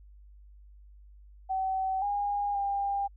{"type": "tone with pitch steps", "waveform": "sine", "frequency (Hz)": [762, 814, 799], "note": ["G5", "G#5", "G5"], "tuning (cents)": [-49, -35, 33], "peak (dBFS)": -27, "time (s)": [1.49, 3.08], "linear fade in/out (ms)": 20, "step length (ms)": 530, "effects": ["added 50 Hz sine -50 dBFS peak until 3.16 s"]}